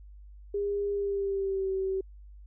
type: tone with pitch glide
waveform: sine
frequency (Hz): 404.8 to 382.5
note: G#4 to G4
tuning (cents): -44 to -42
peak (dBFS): -27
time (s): 0.54-2.01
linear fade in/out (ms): 5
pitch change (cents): -98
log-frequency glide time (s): 0.92-1.71
effects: added 50 Hz sine -46 dBFS peak until 2.46 s